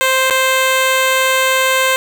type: tone with dropouts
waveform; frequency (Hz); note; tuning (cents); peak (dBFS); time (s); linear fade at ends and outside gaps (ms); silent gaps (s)
10% pulse; 523.3; C5; 0; -3; 0.01-1.96; 0; 0.299-0.308
effects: 7-bit